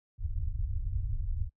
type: low-pass noise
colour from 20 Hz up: pink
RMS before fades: -32 dBFS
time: 0.18-1.5 s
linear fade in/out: 50 ms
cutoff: 110 Hz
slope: 48 dB/octave
effects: noise-tail reverb RT60 0.1 s tail -23 dB re dry